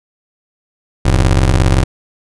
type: ring-modulated tone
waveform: 30% pulse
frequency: 65.41 Hz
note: C2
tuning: in tune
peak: -3 dBFS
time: 1.05-1.84 s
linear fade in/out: 5 ms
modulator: 24.1 Hz
effects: resampled to 24000 Hz